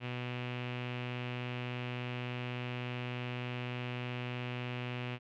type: tone with low-pass filter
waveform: sawtooth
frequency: 123.47 Hz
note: B2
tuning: in tune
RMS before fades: -39 dBFS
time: 0-5.19 s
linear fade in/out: 50 ms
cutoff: 2700 Hz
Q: 4.1
effects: none